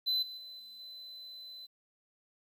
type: tone with level steps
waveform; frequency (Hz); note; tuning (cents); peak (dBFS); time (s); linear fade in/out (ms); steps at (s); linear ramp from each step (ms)
triangle; 4028; B7; +33; -27 / -41 / -44 / -47 / -44; 0.06-1.67; 20; 0.22 / 0.37 / 0.59 / 0.79; 10
effects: 11-bit

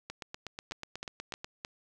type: two click trains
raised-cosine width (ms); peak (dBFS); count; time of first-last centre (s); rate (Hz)
0.2; -20 / -22; 4 / 12; 0.72-1.649 / 0.1-1.445; 3.23 / 8.18
effects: none

